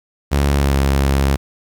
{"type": "tone with pitch glide", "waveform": "sawtooth", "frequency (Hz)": [70.6, 68.63], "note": ["C#2", "C#2"], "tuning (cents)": [32, -17], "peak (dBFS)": -9, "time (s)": [0.31, 1.37], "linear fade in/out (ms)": 20, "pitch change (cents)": -49, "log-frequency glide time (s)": [0.55, 0.75], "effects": ["8-bit"]}